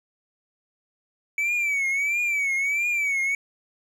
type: tone with vibrato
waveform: triangle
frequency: 2284 Hz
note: D7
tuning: 49 cents flat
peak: -20 dBFS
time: 1.38-3.35 s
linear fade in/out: 2 ms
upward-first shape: triangle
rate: 1.5 Hz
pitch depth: 120 cents each way
effects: none